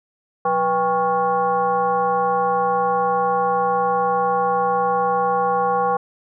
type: tone with frequency modulation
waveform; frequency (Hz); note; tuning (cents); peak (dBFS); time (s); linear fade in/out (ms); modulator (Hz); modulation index
sine; 797; G5; +28; -16; 0.45-5.97; 5; 307; 1.2
effects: none